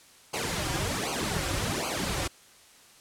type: noise with flanger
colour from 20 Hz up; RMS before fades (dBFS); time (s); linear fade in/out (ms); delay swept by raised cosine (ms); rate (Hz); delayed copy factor
pink; -30; 0.33-2.28; 10; 0.54 to 4.74; 1.3; -0.95
effects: white hiss -55 dBFS RMS until 3 s + low-pass 10000 Hz 12 dB/octave